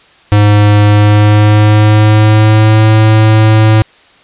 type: tone with pitch glide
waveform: square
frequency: 103.83 to 108.99 Hz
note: G#2 to A2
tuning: 0 to -16 cents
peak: -4 dBFS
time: 0.32-3.82 s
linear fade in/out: 0 ms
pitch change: +84 cents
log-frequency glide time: 0.85-2.86 s
effects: white hiss -43 dBFS RMS until 4.23 s + resampled to 8000 Hz